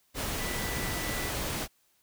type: tone in noise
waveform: sine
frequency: 1975.5 Hz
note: B6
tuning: in tune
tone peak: -39 dBFS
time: 0.37-1.33 s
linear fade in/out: 50 ms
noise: pink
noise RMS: -33 dBFS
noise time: 0.14-1.68 s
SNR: -9 dB
effects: white hiss -69 dBFS RMS until 2.02 s